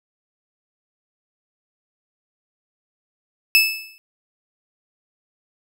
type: tone with exponential decay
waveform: 30% pulse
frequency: 2617 Hz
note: E7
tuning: 13 cents flat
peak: -6 dBFS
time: 3.55-3.98 s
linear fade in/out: 0 ms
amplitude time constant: 92 ms
effects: none